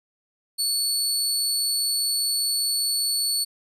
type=tone; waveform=25% pulse; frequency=4435 Hz; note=C#8; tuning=in tune; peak=-17 dBFS; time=0.58-3.45 s; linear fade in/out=20 ms; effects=none